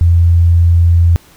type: tone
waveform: sine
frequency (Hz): 85.1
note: F2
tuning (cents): -44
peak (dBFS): -5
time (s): 0.01-1.16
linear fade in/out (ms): 0
effects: pink hiss -44 dBFS RMS until 1.36 s